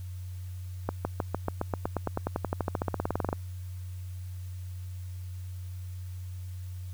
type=accelerating click train; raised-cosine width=1 ms; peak=-14 dBFS; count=29; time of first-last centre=0.89-3.329 s; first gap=160 ms; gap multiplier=0.95; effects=added 91 Hz sine -36 dBFS peak until 6.93 s + white hiss -58 dBFS RMS until 6.93 s